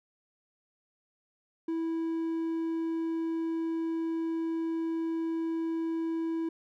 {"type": "tone", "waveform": "triangle", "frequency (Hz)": 327.8, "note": "E4", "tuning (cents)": -10, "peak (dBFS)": -27, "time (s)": [1.68, 6.49], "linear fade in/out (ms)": 5, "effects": []}